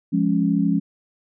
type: chord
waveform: sine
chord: Db major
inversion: first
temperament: equal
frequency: 174.61 / 207.7 / 277.2 Hz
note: F3 / Ab3 / Db4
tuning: 0 / 0 / 0 cents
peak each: -21 dBFS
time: 0.12-0.8 s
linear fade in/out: 20 ms
effects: none